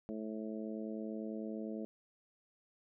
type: harmonic tone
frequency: 108.9 Hz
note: A2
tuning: 17 cents flat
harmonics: 2 / 3 / 4 / 5 / 6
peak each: -41 / -45 / -47 / -49 / -51 dBFS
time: 0.09-1.85 s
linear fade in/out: 0 ms
effects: none